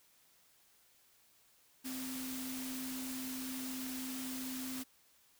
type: tone in noise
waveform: sine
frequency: 259.2 Hz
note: C4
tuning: 16 cents flat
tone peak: -41 dBFS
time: 1.84-4.84 s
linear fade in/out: 20 ms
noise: white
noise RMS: -45 dBFS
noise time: 1.84-4.84 s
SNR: +1 dB
effects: white hiss -68 dBFS RMS until 5.39 s